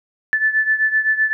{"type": "beating tone pair", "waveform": "sine", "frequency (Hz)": [1746, 1753.8], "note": ["A6", "A6"], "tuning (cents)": [-14, -6], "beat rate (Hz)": 7.8, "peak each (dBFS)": [-16, -20], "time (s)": [0.33, 1.33], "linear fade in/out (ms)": 0, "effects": []}